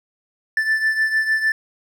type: beating tone pair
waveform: triangle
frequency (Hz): 1760 / 1766.6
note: A6 / A6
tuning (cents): 0 / +6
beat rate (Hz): 6.6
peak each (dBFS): -16 / -22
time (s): 0.57-1.52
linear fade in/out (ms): 2
effects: none